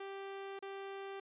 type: tone with dropouts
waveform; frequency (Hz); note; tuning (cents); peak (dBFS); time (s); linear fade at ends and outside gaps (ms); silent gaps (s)
sawtooth; 392; G4; 0; -39; 0-1.2; 5; 0.591-0.624
effects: resampled to 8000 Hz